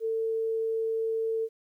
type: tone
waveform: sine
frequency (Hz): 448.1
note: A4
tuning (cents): +32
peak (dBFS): -26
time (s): 0-1.49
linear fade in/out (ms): 50
effects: 11-bit